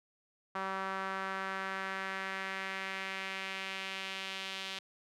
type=tone with band-pass filter sweep; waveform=sawtooth; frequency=191.8 Hz; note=G3; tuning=37 cents flat; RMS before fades=-39 dBFS; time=0.55-4.79 s; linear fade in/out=5 ms; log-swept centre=1200 to 3300 Hz; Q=1.9; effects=none